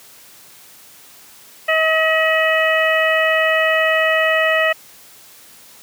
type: harmonic tone with a mistuned harmonic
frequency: 638 Hz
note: D#5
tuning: 43 cents sharp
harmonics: 1 / 2 / 3 / 4 / 5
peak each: -17 / -22 / -17 / -22 / -26 dBFS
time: 1.68-4.73 s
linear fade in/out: 10 ms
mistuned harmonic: 5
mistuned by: -120 cents
effects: white hiss -44 dBFS RMS until 5.82 s + high-pass 80 Hz 12 dB/octave